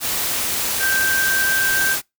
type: tone in noise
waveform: sine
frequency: 1568 Hz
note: G6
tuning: in tune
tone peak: -17 dBFS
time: 0.79-1.97 s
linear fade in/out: 50 ms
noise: white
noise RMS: -22 dBFS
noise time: 0-2.02 s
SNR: +2 dB
effects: noise-tail reverb RT60 0.2 s tail -26 dB re dry